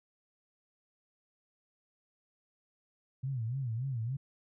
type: tone with vibrato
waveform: sine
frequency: 123.47 Hz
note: B2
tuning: in tune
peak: -32 dBFS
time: 3.23-4.17 s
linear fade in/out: 10 ms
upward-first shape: sine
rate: 3.5 Hz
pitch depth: 190 cents each way
effects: none